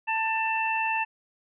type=harmonic tone; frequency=890 Hz; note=A5; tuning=20 cents sharp; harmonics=1 / 2 / 3; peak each=-27 / -32 / -28 dBFS; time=0.07-1.05 s; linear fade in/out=20 ms; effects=none